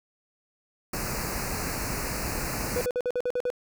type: band-stop noise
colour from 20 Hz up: pink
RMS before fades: -31 dBFS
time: 0.93-2.86 s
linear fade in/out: 5 ms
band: 2700 to 4200 Hz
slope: 96 dB/octave
type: tone bursts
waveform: triangle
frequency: 493.9 Hz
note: B4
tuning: in tune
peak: -22 dBFS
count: 8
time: 2.76-3.502 s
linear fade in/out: 0 ms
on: 49 ms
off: 50 ms
effects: none